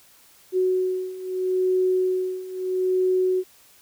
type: beating tone pair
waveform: sine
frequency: 370 / 370.77 Hz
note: F#4 / F#4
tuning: 0 / +4 cents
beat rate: 0.77 Hz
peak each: -25 / -22 dBFS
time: 0.52-3.44 s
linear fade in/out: 50 ms
effects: white hiss -54 dBFS RMS until 3.81 s